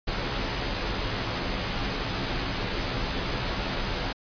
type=noise with comb filter; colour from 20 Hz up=pink; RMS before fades=-29 dBFS; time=0.07-4.13 s; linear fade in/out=10 ms; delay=13 ms; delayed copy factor=-0.55; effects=resampled to 11025 Hz